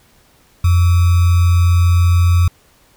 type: tone with sample-and-hold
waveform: sine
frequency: 87.31 Hz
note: F2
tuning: in tune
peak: -8 dBFS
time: 0.64-2.48 s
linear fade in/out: 5 ms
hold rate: 1225 Hz
effects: pink hiss -52 dBFS RMS until 2.96 s